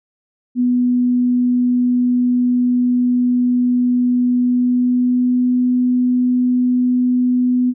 sine tone with pitch glide, 246.9 to 249.2 Hz, B3 to B3, 0 to +16 cents, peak -12 dBFS, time 0.55-7.74 s, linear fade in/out 50 ms, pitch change +16 cents, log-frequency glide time 4.39-5.46 s, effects none

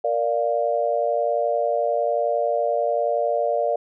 sine chord, Bb major, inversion none, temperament equal, 466.2 / 587.3 / 698.5 Hz, Bb4 / D5 / F5, 0 / 0 / 0 cents, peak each -25 / -22 / -24 dBFS, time 0.04-3.76 s, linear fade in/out 5 ms, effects none

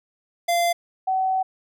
square / sine tone pair in turn, 690 / 756.9 Hz, F5 / F#5, -21 / +39 cents, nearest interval major second, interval 160 cents, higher second, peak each -19 dBFS, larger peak neither, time 0.48-0.73 / 1.07-1.43 s, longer second, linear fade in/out 10 ms, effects none

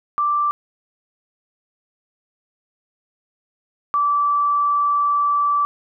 sine tone pair in turn, 1174.7 / 1160.5 Hz, D6 / D6, 0 / -21 cents, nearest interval unison, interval 21 cents, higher first, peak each -16 / -15 dBFS, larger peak second, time 0.18-0.51 / 3.94-5.65 s, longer second, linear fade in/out 0 ms, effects none

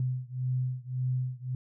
sine beating tone pair, 126.7 / 128.5 Hz, B2 / C3, +45 / -31 cents, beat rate 1.8 Hz, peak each -31 / -32 dBFS, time 0-1.55 s, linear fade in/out 2 ms, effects none

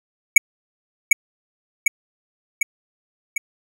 square tone with echo, 2245 Hz, C#7, 21 cents sharp, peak -4 dBFS, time 0.36-0.38 s, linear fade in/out 5 ms, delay 750 ms, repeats 4, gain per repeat -4 dB, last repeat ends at 3.38 s, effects none

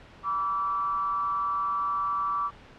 sine tone with frequency modulation, 1155 Hz, D6, 29 cents flat, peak -25 dBFS, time 0.23-2.51 s, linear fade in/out 50 ms, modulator 179 Hz, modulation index 0.5, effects pink hiss -50 dBFS RMS until 2.78 s + low-pass 3000 Hz 12 dB/octave

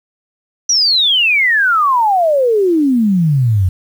sine exponential sweep, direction down, 5920 to 87.31 Hz, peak -9 dBFS, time 0.69-3.69 s, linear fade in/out 5 ms, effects 7-bit

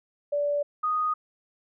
sine tone pair in turn, 580 / 1241.8 Hz, D5 / D#6, -22 / -4 cents, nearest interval octave + minor second, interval 1318 cents, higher second, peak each -23 dBFS, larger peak neither, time 0.32-0.63 / 0.83-1.14 s, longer neither, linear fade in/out 10 ms, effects none

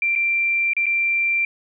sine tone with dropouts, 2360 Hz, D7, 8 cents sharp, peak -17 dBFS, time 0.02-1.45 s, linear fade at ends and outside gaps 2 ms, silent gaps 0.153-0.159 / 0.734-0.766 / 0.858-0.865 s, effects none

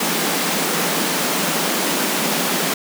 pink high-pass noise, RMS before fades -20 dBFS, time 0-2.74 s, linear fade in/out 5 ms, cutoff 160 Hz, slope 96 dB/octave, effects none

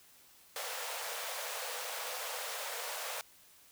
pink high-pass noise, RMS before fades -40 dBFS, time 0.56-3.21 s, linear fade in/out 0 ms, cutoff 460 Hz, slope 96 dB/octave, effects white hiss -61 dBFS RMS until 3.71 s

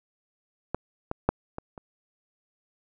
clicks, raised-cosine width 1 ms, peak -13 / -15 / -6 / -20 / -27 dBFS, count 5, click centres 0.746 / 1.114 / 1.29 / 1.584 / 1.778 s, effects none

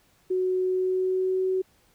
sine tone with pitch glide, 370 to 375.2 Hz, F#4 to F#4, 0 to +24 cents, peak -22 dBFS, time 0.3-1.62 s, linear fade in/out 10 ms, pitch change +24 cents, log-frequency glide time 0.63-1.45 s, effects pink hiss -63 dBFS RMS until 1.94 s

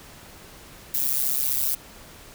violet noise with amplitude modulation, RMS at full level -20 dBFS, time 0.94-1.75 s, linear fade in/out 5 ms, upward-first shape sine, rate 135 Hz, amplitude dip 100%, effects pink hiss -46 dBFS RMS until 2.34 s

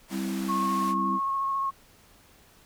pink band-pass noise, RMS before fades -42 dBFS, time 0.08-0.95 s, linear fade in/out 50 ms, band 540 to 15000 Hz, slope 24 dB/octave
sine chord, C major, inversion second, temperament equal, 196 / 261.6 / 329.6 Hz, G3 / C4 / E4, 0 / 0 / 0 cents, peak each -30 / -34 / -34 dBFS, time 0.1-1.2 s, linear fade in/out 50 ms
sine tone with vibrato, 1091 Hz, C#6, 28 cents flat, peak -25 dBFS, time 0.48-1.71 s, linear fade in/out 20 ms, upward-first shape square, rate 14 Hz, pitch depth 12 cents each way
effects pink hiss -57 dBFS RMS until 2.65 s

